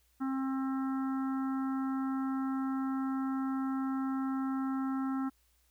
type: harmonic tone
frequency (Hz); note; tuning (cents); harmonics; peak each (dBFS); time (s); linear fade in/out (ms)
266.4; C4; +31; 1 / 3 / 4 / 5 / 6 / 7; -31 / -44 / -47 / -43 / -55 / -57; 0.2-5.3; 20
effects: added 60 Hz sine -70 dBFS peak until 5.7 s + white hiss -72 dBFS RMS until 5.7 s